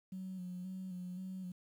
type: tone with vibrato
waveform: sine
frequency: 183.9 Hz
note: F#3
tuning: 10 cents flat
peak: -40 dBFS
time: 0.12-1.52 s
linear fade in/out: 5 ms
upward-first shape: square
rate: 1.9 Hz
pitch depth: 34 cents each way
effects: tanh soft clip ceiling -37 dBFS + 11-bit